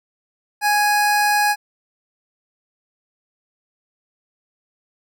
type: tone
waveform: 25% pulse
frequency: 830.6 Hz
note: G#5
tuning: in tune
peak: -11 dBFS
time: 0.61-1.56 s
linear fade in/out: 50 ms
effects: none